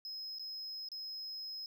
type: tone with dropouts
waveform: triangle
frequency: 5120 Hz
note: D#8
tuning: 49 cents sharp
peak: -40 dBFS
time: 0.05-1.66 s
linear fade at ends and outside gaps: 1 ms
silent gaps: 0.386-0.395 / 0.887-0.917 s
effects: none